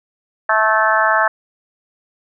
harmonic tone with a mistuned harmonic, 217.8 Hz, A3, 17 cents flat, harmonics 3 / 4 / 5 / 6 / 7 / 8, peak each -19 / -19 / -19 / -19 / -19 / -19 dBFS, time 0.49-1.28 s, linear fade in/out 5 ms, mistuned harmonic 7, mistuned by +16 cents, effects none

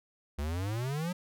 square exponential sweep, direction up, 69.3 to 185 Hz, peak -32 dBFS, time 0.38-1.13 s, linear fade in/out 10 ms, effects none

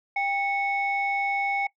sine tone pair together, 796 / 2210 Hz, G5 / C#7, +26 / -6 cents, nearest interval octave + tritone, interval 1768 cents, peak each -25 dBFS, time 0.16-1.67 s, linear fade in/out 5 ms, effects noise-tail reverb RT60 0.1 s tail -22 dB re dry + tanh soft clip ceiling -17 dBFS

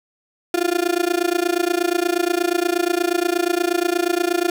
35% pulse tone with amplitude modulation, 349.2 Hz, F4, in tune, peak -12 dBFS, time 0.54-4.5 s, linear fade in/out 2 ms, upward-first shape sine, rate 28.4 Hz, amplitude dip 95%, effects none

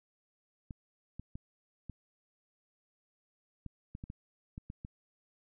clicks, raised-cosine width 5 ms, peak -30 dBFS, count 11, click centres 0.708 / 1.196 / 1.355 / 1.897 / 3.663 / 3.951 / 4.039 / 4.101 / 4.579 / 4.701 / 4.849 s, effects none

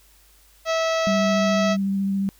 harmonic tone, 651 Hz, E5, 22 cents flat, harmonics 1 / 2 / 3 / 4 / 5 / 6 / 7 / 8 / 9 / 10, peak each -21 / -27 / -31 / -33 / -35 / -37 / -38 / -39 / -40 / -41 dBFS, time 0.65-1.77 s, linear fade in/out 50 ms
sine tone with vibrato, 196 Hz, G3, in tune, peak -20 dBFS, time 1.07-2.29 s, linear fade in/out 0 ms, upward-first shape triangle, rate 14 Hz, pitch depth 14 cents each way
effects added 50 Hz sine -56 dBFS peak until 2.39 s + white hiss -56 dBFS RMS until 2.39 s

